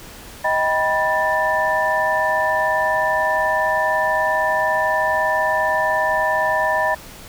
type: tone cluster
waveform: sine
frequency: 628 / 785 / 977 / 1774 Hz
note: D#5 / G5 / B5 / A6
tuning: +16 / +2 / -19 / +14 cents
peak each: -21 / -24 / -21 / -21 dBFS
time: 0.44-6.95 s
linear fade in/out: 10 ms
effects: pink hiss -39 dBFS RMS until 7.28 s